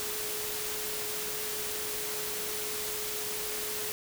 sine tone in noise, 424.8 Hz, G#4, 39 cents sharp, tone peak -41 dBFS, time 0-3.92 s, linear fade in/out 0 ms, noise white, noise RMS -35 dBFS, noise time 0-3.92 s, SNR -9 dB, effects none

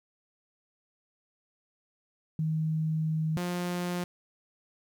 sine / sawtooth tone pair in turn, 157.7 / 177.01 Hz, D#3 / F3, +24 / +24 cents, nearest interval major second, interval 200 cents, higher second, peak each -26 / -26 dBFS, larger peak neither, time 2.39-3.37 / 3.37-4.04 s, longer first, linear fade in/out 2 ms, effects 11-bit

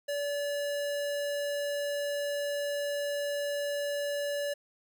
square tone, 575 Hz, D5, 37 cents flat, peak -31 dBFS, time 0.08-4.54 s, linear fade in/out 10 ms, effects none

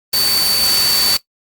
sine tone in noise, 4538 Hz, C#8, 40 cents sharp, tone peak -14 dBFS, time 0.13-1.17 s, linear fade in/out 5 ms, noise white, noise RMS -18 dBFS, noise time 0.13-1.17 s, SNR +1 dB, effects noise-tail reverb RT60 0.1 s tail -17 dB re dry + Opus 24 kbps

